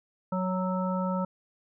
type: harmonic tone with a mistuned harmonic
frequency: 185 Hz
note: F#3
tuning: in tune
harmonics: 1 / 3 / 5 / 7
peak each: -28 / -33 / -35 / -36 dBFS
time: 0.32-1.25 s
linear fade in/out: 5 ms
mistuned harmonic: 7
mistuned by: +22 cents
effects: none